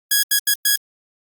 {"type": "tone bursts at uneven times", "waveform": "5% pulse", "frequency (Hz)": 1661.2, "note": "G#6", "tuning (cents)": 0, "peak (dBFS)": -3, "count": 4, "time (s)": [[0.11, 0.23], [0.31, 0.39], [0.47, 0.54], [0.65, 0.76]], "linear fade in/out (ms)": 5, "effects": ["Opus 24 kbps"]}